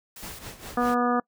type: noise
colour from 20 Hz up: white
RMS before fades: -43 dBFS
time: 0.16-0.39 s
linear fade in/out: 5 ms
type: noise with tremolo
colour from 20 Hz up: pink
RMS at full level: -38 dBFS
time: 0.22-0.95 s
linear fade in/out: 10 ms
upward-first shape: sine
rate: 4.9 Hz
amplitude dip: 75%
type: harmonic tone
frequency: 243.6 Hz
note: B3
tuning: 24 cents flat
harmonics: 1 / 2 / 3 / 4 / 5 / 6 / 7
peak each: -25 / -28 / -27 / -35 / -27 / -37 / -37 dBFS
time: 0.77-1.2 s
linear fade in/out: 5 ms
effects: noise-tail reverb RT60 0.1 s tail -25 dB re dry